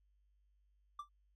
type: tone with exponential decay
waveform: triangle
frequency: 1174.7 Hz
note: D6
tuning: in tune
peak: -37 dBFS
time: 0.99-1.09 s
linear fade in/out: 5 ms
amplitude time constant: 21 ms
effects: added 50 Hz sine -70 dBFS peak until 1.35 s + AAC 48 kbps